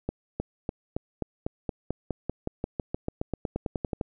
accelerating click train, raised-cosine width 2 ms, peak -15 dBFS, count 24, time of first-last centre 0.09-4.012 s, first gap 310 ms, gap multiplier 0.94, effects none

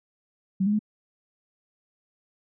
sine tone with pitch steps, 191.1 / 207.1 / 212.3 Hz, G3 / G#3 / G#3, -44 / -5 / +38 cents, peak -20 dBFS, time 0.6-0.792 s, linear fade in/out 10 ms, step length 64 ms, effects none

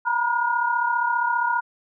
sine tone cluster, 939 / 974 / 1434 Hz, A#5 / B5 / F6, +12 / -24 / +45 cents, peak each -24 dBFS, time 0.05-1.61 s, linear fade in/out 20 ms, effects none

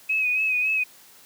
sine tone with vibrato, 2532 Hz, D#7, 30 cents sharp, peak -20 dBFS, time 0.09-0.84 s, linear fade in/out 10 ms, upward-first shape sine, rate 3.6 Hz, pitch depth 45 cents each way, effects white hiss -51 dBFS RMS until 1.25 s + high-pass 100 Hz 12 dB/octave

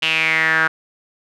sawtooth tone with band-pass filter sweep, 160 Hz, D#3, 49 cents sharp, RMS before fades -17 dBFS, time 0.02-0.68 s, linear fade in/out 10 ms, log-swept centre 2900 to 1500 Hz, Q 6.7, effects none

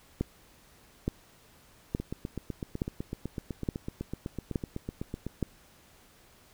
two click trains, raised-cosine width 3 ms, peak -21 / -15 dBFS, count 27 / 7, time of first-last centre 2-5.266 / 0.21-5.427 s, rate 7.96 / 1.15 Hz, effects pink hiss -59 dBFS RMS until 6.53 s

